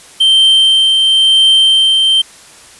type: tone with tremolo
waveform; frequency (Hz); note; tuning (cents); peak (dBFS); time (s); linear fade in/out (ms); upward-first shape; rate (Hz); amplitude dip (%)
triangle; 3130; G7; -3; -3; 0.2-2.22; 10; triangle; 0.97; 30
effects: white hiss -38 dBFS RMS until 2.79 s + resampled to 24000 Hz